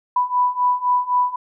sine beating tone pair, 987.8 / 991.7 Hz, B5 / B5, 0 / +7 cents, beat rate 3.9 Hz, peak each -20 / -18 dBFS, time 0.16-1.36 s, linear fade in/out 5 ms, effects none

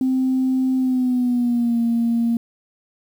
sine tone with pitch glide, 260 to 233 Hz, C4 to A#3, -11 to -1 cents, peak -15 dBFS, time 0.01-2.37 s, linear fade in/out 2 ms, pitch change -190 cents, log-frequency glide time 0.77-1.79 s, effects tanh soft clip ceiling -12 dBFS + 8-bit

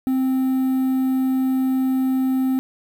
triangle tone with quantisation, 261.6 Hz, C4, in tune, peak -15 dBFS, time 0.07-2.59 s, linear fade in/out 0 ms, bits 7, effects none

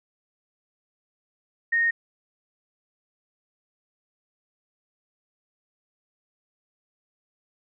sine tone, 1853 Hz, A#6, 11 cents flat, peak -19 dBFS, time 1.72-1.91 s, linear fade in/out 10 ms, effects none

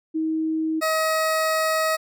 sine / 20% pulse tone pair in turn, 317.6 / 635.2 Hz, D#4 / D#5, +36 / +36 cents, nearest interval octave, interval 1200 cents, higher second, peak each -21 / -15 dBFS, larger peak second, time 0.14-0.81 / 0.81-1.97 s, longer second, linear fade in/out 20 ms, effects none

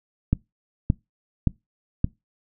click train, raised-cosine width 5 ms, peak -6 dBFS, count 4, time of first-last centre 0.33-2.044 s, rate 1.75 Hz, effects noise-tail reverb RT60 0.2 s tail -23 dB re dry

